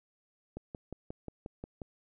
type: click train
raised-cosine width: 2 ms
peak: -27 dBFS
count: 8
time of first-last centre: 0.57-1.818 s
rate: 5.61 Hz
effects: none